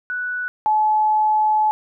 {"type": "tone pair in turn", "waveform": "sine", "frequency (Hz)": [1480, 857.9], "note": ["F#6", "A5"], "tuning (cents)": [0, -44], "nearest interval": "major sixth", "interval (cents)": 944, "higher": "first", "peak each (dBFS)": [-22, -14], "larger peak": "second", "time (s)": [[0.1, 0.48], [0.66, 1.71]], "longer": "second", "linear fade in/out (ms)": 0, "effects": []}